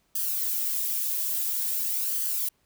violet noise with flanger, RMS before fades -28 dBFS, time 0.15-2.49 s, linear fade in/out 5 ms, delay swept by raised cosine 0.64 to 2.74 ms, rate 0.49 Hz, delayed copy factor +0.55, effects pink hiss -69 dBFS RMS until 2.65 s

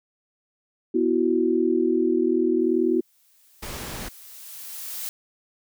sine chord, B suspended fourth, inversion none, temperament equal, 246.9 / 329.6 / 370 Hz, B3 / E4 / F#4, 0 / 0 / 0 cents, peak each -25 / -22 / -22 dBFS, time 0.94-3.01 s, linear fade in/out 10 ms
blue noise with exponential growth, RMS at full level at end -31 dBFS, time 2.6-5.09 s, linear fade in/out 0 ms, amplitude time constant 540 ms
pink noise, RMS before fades -34 dBFS, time 3.62-4.09 s, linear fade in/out 10 ms
effects none

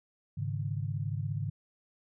sine chord, Ab suspended fourth, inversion none, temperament equal, 103.83 / 138.59 / 155.56 Hz, Ab2 / Db3 / Eb3, 0 / 0 / 0 cents, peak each -34 / -35 / -38 dBFS, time 0.37-1.5 s, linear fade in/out 10 ms, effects none

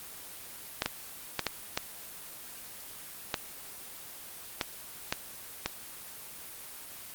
clicks, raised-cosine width 0.2 ms, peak -10 dBFS, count 9, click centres 0.821 / 0.86 / 1.393 / 1.467 / 1.775 / 3.342 / 4.612 / 5.125 / 5.66 s, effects white hiss -45 dBFS RMS until 7.14 s + Opus 24 kbps

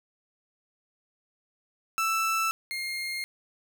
30% pulse tone pair in turn, 1323 / 2129 Hz, E6 / C7, +6 / +30 cents, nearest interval minor sixth, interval 824 cents, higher second, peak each -22 / -28 dBFS, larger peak first, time 1.98-2.51 / 2.71-3.24 s, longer neither, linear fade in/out 0 ms, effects none

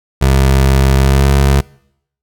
25% pulse tone with pitch glide, 67 to 68.72 Hz, C2 to C#2, +42 to -14 cents, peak -4 dBFS, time 0.21-1.61 s, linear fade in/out 10 ms, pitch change +44 cents, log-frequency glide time 0.99-1.27 s, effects noise-tail reverb RT60 0.7 s tail -23 dB re dry

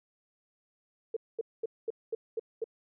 sine tone bursts, 450.3 Hz, A4, 40 cents sharp, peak -29 dBFS, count 7, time 1.14-2.642 s, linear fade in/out 5 ms, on 26 ms, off 220 ms, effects none

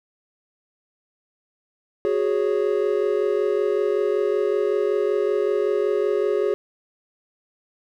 triangle chord, F# suspended second, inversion none, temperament equal, 370 / 415.3 / 554.4 Hz, F#4 / G#4 / C#5, 0 / 0 / 0 cents, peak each -22 / -19 / -25 dBFS, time 2.05-6.54 s, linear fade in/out 0 ms, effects none

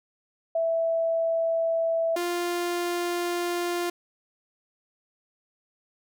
sine / sawtooth tone pair in turn, 659.3 / 349.3 Hz, E5 / F4, 0 / 0 cents, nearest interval major seventh, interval 1100 cents, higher first, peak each -22 dBFS, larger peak neither, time 0.55-2.16 / 2.16-3.9 s, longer second, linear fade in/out 5 ms, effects none

